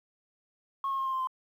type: tone with pitch steps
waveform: sine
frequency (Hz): 1091 / 1080.3 / 1069.8 / 1059.3 / 1049 / 1038.7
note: C#6 / C#6 / C6 / C6 / C6 / C6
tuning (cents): -28 / -45 / +38 / +21 / +4 / -13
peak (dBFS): -27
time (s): 0.84-1.272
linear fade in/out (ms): 2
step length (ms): 72
effects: tanh soft clip ceiling -25 dBFS + 10-bit